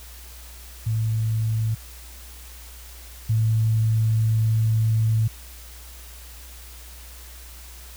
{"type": "tone pair in turn", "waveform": "sine", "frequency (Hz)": [111.1, 111.1], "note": ["A2", "A2"], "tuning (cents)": [17, 17], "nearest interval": "unison", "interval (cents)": 0, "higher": "neither", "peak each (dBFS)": [-20, -17], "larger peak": "second", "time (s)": [[0.86, 1.75], [3.29, 5.28]], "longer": "second", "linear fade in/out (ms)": 10, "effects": ["added 60 Hz sine -41 dBFS peak until 7.96 s", "white hiss -45 dBFS RMS until 7.96 s"]}